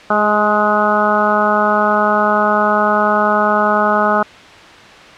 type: harmonic tone with a mistuned harmonic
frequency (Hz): 210.1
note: G#3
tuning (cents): +20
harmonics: 1 / 2 / 3 / 4 / 5 / 6 / 7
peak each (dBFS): -20 / -22 / -17 / -18 / -21 / -16 / -20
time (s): 0.1-4.23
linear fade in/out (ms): 5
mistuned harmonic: 2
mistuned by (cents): -17
effects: white hiss -37 dBFS RMS until 5.17 s + low-pass 3000 Hz 12 dB/octave